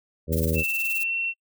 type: harmonic tone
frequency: 80.2 Hz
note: E2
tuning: 47 cents flat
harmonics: 1 / 2 / 3 / 4 / 5 / 6 / 7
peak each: -25 / -27 / -31 / -35 / -32 / -31 / -34 dBFS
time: 0.27-0.64 s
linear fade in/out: 50 ms
type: noise with tremolo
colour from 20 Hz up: violet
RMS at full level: -30 dBFS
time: 0.32-1.04 s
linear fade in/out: 10 ms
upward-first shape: sine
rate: 19 Hz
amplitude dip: 75%
type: tone with pitch glide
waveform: sine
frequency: 2667 to 2714 Hz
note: E7 to E7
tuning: +20 to +50 cents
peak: -24 dBFS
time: 0.54-1.34 s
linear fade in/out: 50 ms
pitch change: +30 cents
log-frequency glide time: 0.64-1.18 s
effects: noise-tail reverb RT60 0.1 s tail -25 dB re dry